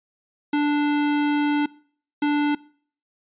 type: tone pair in turn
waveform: square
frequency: 293.3 / 293.3 Hz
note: D4 / D4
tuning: -2 / -2 cents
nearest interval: unison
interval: 0 cents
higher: neither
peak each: -19 dBFS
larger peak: neither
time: 0.53-1.66 / 2.22-2.55 s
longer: first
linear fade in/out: 5 ms
effects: noise-tail reverb RT60 0.5 s tail -22 dB re dry + resampled to 8000 Hz